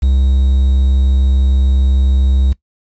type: tone with quantisation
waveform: triangle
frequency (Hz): 66.5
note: C2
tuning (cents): +29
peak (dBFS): -7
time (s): 0.02-2.53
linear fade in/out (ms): 10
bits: 6
effects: noise-tail reverb RT60 0.1 s tail -19 dB re dry + resampled to 16000 Hz